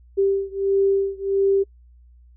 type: beating tone pair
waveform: sine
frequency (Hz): 392 / 393.5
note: G4 / G4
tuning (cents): 0 / +7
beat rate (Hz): 1.5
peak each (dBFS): -20 / -21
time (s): 0.17-1.64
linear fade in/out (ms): 20
effects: noise-tail reverb RT60 0.1 s tail -26 dB re dry + added 60 Hz sine -47 dBFS peak until 2.36 s

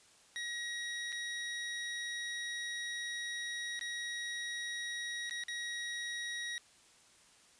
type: tone with dropouts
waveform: 25% pulse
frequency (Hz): 1899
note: A#6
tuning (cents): +32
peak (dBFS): -34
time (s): 0.36-6.58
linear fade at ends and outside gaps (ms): 0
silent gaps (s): 1.121-1.126 / 3.793-3.811 / 5.296-5.309 / 5.437-5.483
effects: white hiss -63 dBFS RMS until 7.59 s + resampled to 22050 Hz

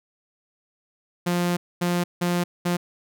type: tone bursts at uneven times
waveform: sawtooth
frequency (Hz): 175.6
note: F3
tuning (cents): +10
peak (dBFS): -17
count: 4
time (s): 1.26-1.57 / 1.81-2.04 / 2.21-2.44 / 2.65-2.77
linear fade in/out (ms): 10
effects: none

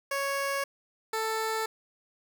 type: tone pair in turn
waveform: 15% pulse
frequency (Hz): 554.4 / 442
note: C#5 / A4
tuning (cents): 0 / +8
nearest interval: major third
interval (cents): 392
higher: first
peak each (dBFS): -22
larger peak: neither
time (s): 0.11-0.64 / 1.13-1.66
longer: neither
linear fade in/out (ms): 5
effects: none

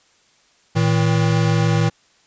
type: tone pair together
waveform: square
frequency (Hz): 113 / 159.81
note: A2 / D#3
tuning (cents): +47 / +47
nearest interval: tritone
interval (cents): 600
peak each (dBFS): -18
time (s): 0.75-1.9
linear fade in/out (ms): 20
effects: white hiss -57 dBFS RMS until 2.26 s + resampled to 16000 Hz

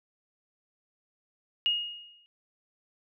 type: tone with exponential decay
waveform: sine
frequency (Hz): 2865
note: F7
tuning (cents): +44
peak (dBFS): -21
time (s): 1.66-2.26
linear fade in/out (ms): 0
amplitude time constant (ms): 130
effects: none

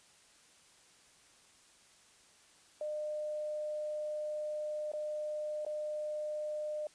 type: tone with dropouts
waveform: sine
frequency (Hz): 605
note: D#5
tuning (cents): -49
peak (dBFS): -35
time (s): 2.81-6.87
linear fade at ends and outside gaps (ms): 2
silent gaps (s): 4.918-4.935 / 5.65-5.664
effects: white hiss -63 dBFS RMS until 6.94 s + resampled to 22050 Hz

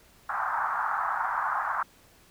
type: band-pass noise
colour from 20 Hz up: white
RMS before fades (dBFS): -29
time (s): 0.29-1.83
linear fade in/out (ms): 5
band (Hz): 770 to 1500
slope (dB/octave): 48
effects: pink hiss -58 dBFS RMS until 2.3 s

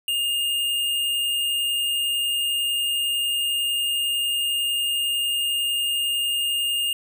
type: tone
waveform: square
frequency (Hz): 2827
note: F7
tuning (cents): +20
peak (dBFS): -22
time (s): 0.08-6.93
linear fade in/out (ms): 2
effects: none

